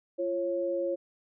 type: tone pair together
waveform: sine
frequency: 344.6 / 547 Hz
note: F4 / C#5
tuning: -23 / -23 cents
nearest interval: minor sixth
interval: 800 cents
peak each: -32 / -29 dBFS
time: 0.18-0.96 s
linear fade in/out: 20 ms
effects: none